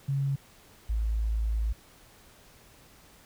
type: tone pair in turn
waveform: sine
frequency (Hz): 138.1 / 54.81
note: C#3 / A1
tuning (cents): -6 / -6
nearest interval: octave + major third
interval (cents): 1600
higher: first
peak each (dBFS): -25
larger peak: neither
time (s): 0.08-0.36 / 0.89-1.73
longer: second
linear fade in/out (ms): 10
effects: pink hiss -56 dBFS RMS until 3.25 s